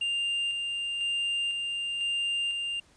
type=tone with tremolo; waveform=triangle; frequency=2796 Hz; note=F7; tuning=1 cent sharp; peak=-25 dBFS; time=0.01-2.8 s; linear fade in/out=5 ms; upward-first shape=square; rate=1 Hz; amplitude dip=30%; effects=pink hiss -61 dBFS RMS until 2.96 s + resampled to 22050 Hz